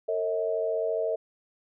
sine tone cluster, 453.6 / 548 / 640 Hz, A#4 / C#5 / D#5, -47 / -20 / +49 cents, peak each -29 / -34 / -28 dBFS, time 0.08-1.16 s, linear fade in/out 10 ms, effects none

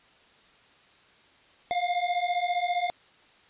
square beating tone pair, 698.5 / 713.5 Hz, F5 / F5, 0 / +37 cents, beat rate 15 Hz, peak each -30 / -28 dBFS, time 1.71-2.9 s, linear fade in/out 0 ms, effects white hiss -58 dBFS RMS until 3.49 s + resampled to 8000 Hz

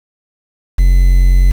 triangle tone with quantisation, 44.89 Hz, F1, 48 cents sharp, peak -3 dBFS, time 0.78-1.52 s, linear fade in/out 10 ms, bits 5, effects none

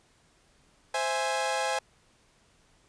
sawtooth chord, C augmented, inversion none, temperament equal, 523.3 / 659.3 / 830.6 Hz, C5 / E5 / G#5, 0 / 0 / 0 cents, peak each -28 / -30 / -26 dBFS, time 0.94-1.79 s, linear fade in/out 5 ms, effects pink hiss -64 dBFS RMS until 2.88 s + resampled to 22050 Hz

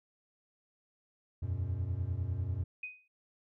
triangle chord, E suspended second, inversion none, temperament equal with one note detuned, 82.41 / 92.5 / 121.21 Hz, E2 / F#2 / B2, 0 / 0 / -32 cents, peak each -37 / -32 / -37 dBFS, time 1.42-2.64 s, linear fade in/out 10 ms
sine tone with exponential decay, 2500 Hz, D#7, 8 cents sharp, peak -35 dBFS, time 2.83-3.08 s, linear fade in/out 5 ms, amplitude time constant 54 ms
effects none

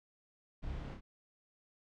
brown noise with echo, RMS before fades -44 dBFS, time 0.62-0.95 s, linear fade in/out 20 ms, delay 30 ms, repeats 2, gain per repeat -3 dB, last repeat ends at 1.01 s, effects low-pass 4000 Hz 12 dB/octave

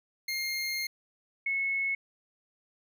25% pulse / sine tone pair in turn, 2125 / 2192 Hz, C7 / C#7, +26 / -20 cents, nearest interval minor second, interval 54 cents, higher second, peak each -27 dBFS, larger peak neither, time 0.28-0.87 / 1.46-1.95 s, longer first, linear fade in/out 5 ms, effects none

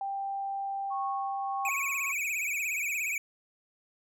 sine tone, 788 Hz, G5, 9 cents sharp, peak -31 dBFS, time 0.01-1.69 s, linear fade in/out 2 ms
sine tone with tremolo, 1100 Hz, C#6, 14 cents flat, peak -32 dBFS, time 0.9-2.13 s, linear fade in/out 20 ms, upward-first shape triangle, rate 1.6 Hz, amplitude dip 60%
square tone with vibrato, 2398 Hz, D7, 36 cents sharp, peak -30 dBFS, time 1.65-3.18 s, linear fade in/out 2 ms, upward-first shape triangle, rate 17 Hz, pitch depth 150 cents each way
effects none

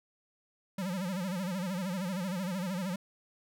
square tone with vibrato, 185.1 Hz, F#3, 1 cent sharp, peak -33 dBFS, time 0.78-2.96 s, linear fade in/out 5 ms, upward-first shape sine, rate 13 Hz, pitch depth 130 cents each way, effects none

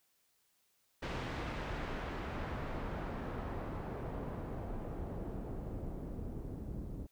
pink noise with low-pass filter sweep, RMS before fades -41 dBFS, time 1.02-7.07 s, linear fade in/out 10 ms, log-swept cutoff 3000 to 280 Hz, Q 0.72, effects white hiss -75 dBFS RMS until 7.11 s

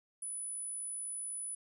sine tone, 9956 Hz, D#9, in tune, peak -38 dBFS, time 0.22-1.55 s, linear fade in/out 5 ms, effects none

